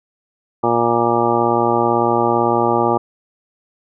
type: harmonic tone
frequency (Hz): 117.9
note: A#2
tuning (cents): +20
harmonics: 1 / 2 / 3 / 4 / 5 / 6 / 7 / 8 / 10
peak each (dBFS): -27 / -23 / -19 / -22 / -23 / -24 / -19 / -23 / -22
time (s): 0.63-2.98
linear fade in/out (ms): 10
effects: none